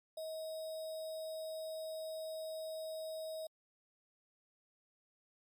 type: tone with sample-and-hold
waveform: sine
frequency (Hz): 636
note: D#5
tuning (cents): +38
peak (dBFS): -40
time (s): 0.17-3.47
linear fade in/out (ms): 5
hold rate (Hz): 4410
effects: MP3 96 kbps